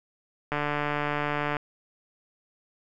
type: click train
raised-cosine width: 0.5 ms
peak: -13 dBFS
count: 155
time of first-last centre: 0.52-1.568 s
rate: 147 Hz
effects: none